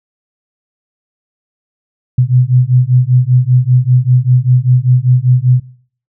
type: beating tone pair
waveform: sine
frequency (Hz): 123.47 / 128.57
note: B2 / C3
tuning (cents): 0 / -30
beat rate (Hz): 5.1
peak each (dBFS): -10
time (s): 2.18-5.6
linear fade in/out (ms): 5
effects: noise-tail reverb RT60 0.5 s tail -18 dB re dry